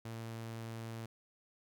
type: tone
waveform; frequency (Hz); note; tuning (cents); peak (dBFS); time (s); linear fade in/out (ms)
sawtooth; 113.8; A#2; -41; -38; 0.05-1.06; 5
effects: none